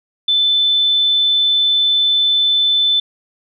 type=tone; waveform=sine; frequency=3520 Hz; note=A7; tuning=in tune; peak=-11 dBFS; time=0.28-3 s; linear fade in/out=5 ms; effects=none